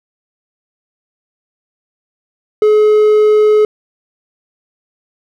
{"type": "tone", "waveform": "triangle", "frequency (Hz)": 425.5, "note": "G#4", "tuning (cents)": 42, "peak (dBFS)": -4, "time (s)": [2.62, 3.65], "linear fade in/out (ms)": 2, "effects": []}